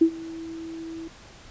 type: tone with ADSR envelope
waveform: sine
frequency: 327.4 Hz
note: E4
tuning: 12 cents flat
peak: -11 dBFS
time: 0.01-1.08 s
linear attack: 8 ms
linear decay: 79 ms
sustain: -22 dB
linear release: 6 ms
effects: pink hiss -48 dBFS RMS until 1.5 s + resampled to 16000 Hz